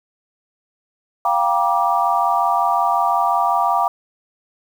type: chord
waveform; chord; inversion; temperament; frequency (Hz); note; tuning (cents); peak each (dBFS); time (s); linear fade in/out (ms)
sine; G minor seventh; third; equal with one note detuned; 698.5 / 784 / 955.2 / 1174.7; F5 / G5 / Bb5 / D6; 0 / 0 / +42 / 0; -20; 1.25-3.88; 2
effects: 7-bit